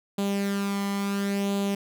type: tone with flanger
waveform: sawtooth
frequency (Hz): 199.4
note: G3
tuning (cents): +30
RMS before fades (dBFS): -27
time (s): 0.18-1.75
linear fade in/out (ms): 5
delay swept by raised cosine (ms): 0.27 to 0.97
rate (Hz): 0.72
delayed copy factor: +0.55
effects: none